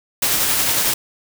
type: noise with tremolo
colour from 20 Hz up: white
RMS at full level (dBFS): -17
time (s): 0.22-0.94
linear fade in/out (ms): 5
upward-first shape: sine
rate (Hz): 11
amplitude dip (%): 25
effects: none